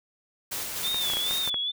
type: noise with tremolo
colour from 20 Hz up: white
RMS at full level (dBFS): -32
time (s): 0.51-1.5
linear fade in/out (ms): 10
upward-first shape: square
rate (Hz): 4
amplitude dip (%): 25
type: tone with vibrato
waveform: sine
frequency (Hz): 3520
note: A7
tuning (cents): 0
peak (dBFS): -26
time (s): 0.83-1.72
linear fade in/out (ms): 20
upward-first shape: sine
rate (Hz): 2.3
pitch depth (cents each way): 90
type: clicks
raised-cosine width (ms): 0.5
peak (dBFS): -19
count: 7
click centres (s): 0.945 / 1.1 / 1.136 / 1.17 / 1.31 / 1.476 / 1.543
effects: none